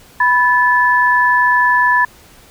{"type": "tone pair together", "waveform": "sine", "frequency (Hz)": [987.4, 1735], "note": ["B5", "A6"], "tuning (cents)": [-1, -25], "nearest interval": "minor seventh", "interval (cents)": 976, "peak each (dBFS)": -12, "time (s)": [0.2, 2.05], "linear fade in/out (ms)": 5, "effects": ["pink hiss -44 dBFS RMS until 2.5 s"]}